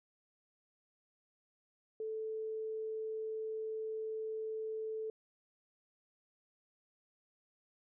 sine tone, 438.7 Hz, A4, 5 cents flat, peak -37 dBFS, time 2-5.1 s, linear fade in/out 2 ms, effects none

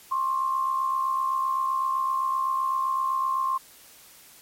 sine tone pair together, 1059.2 / 1127 Hz, C6 / C#6, +21 / +28 cents, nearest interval minor second, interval 107 cents, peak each -23 / -32 dBFS, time 0.11-3.58 s, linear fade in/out 10 ms, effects white hiss -51 dBFS RMS until 4.41 s + MP3 64 kbps

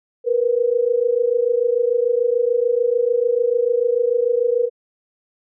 sine tone pair together, 467.1 / 493.9 Hz, A#4 / B4, +3 / 0 cents, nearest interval minor second, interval 97 cents, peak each -18 dBFS, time 0.24-4.7 s, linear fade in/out 50 ms, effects none

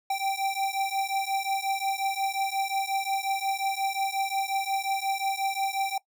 square beating tone pair, 778 / 783.6 Hz, G5 / G5, -13 / -1 cents, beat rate 5.6 Hz, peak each -30 / -30 dBFS, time 0.1-5.98 s, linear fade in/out 5 ms, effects noise-tail reverb RT60 0.1 s tail -20 dB re dry

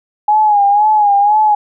sine tone with vibrato, 830.6 Hz, G#5, in tune, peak -7 dBFS, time 0.28-1.55 s, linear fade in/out 5 ms, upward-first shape sine, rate 2 Hz, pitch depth 64 cents each way, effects none

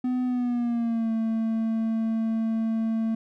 triangle tone with pitch glide, 251.4 to 224 Hz, B3 to A3, +31 to +31 cents, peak -21 dBFS, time 0.04-3.15 s, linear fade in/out 5 ms, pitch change -200 cents, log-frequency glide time 0.25-1.11 s, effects none

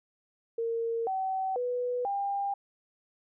sine tone with pitch steps, 459.9 / 762 / 492.6 / 799 Hz, A#4 / G5 / B4 / G5, -23 / -49 / -5 / +33 cents, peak -28 dBFS, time 0.58-2.54 s, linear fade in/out 5 ms, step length 490 ms, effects none

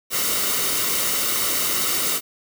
white noise with comb filter, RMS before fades -22 dBFS, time 0.1-2.21 s, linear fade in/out 50 ms, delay 1.2 ms, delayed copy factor -0.55, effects none

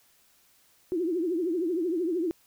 sine tone with vibrato, 343.9 Hz, F4, 27 cents flat, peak -25 dBFS, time 0.92-2.31 s, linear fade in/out 0 ms, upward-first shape triangle, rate 13 Hz, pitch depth 180 cents each way, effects white hiss -63 dBFS RMS until 2.46 s

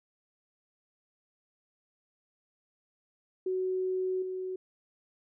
sine tone with level steps, 372.4 Hz, F#4, 11 cents sharp, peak -28 / -33 dBFS, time 3.46-4.56 s, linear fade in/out 5 ms, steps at 4.22 s, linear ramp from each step 5 ms, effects none

